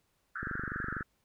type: band-pass noise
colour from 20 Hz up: white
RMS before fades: -39 dBFS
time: 0.35-1.03 s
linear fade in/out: 5 ms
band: 1300 to 1700 Hz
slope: 96 dB/octave
type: click train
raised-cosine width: 3 ms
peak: -26 dBFS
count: 15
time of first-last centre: 0.43-1.009 s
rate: 24.2 Hz
effects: pink hiss -75 dBFS RMS until 1.24 s